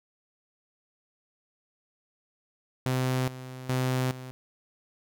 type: tone with tremolo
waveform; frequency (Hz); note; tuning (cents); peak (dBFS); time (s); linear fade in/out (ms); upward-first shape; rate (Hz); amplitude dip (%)
sawtooth; 128.6; C3; -30; -21; 2.86-4.31; 0; square; 1.2; 80
effects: none